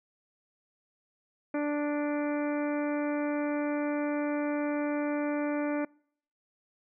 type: harmonic tone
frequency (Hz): 293.6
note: D4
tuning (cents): 0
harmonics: 1 / 2 / 3 / 4 / 5 / 6 / 7 / 8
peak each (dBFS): -29 / -33 / -41 / -44 / -43 / -47 / -47 / -47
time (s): 1.54-5.85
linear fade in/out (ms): 5
effects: noise-tail reverb RT60 0.6 s tail -26 dB re dry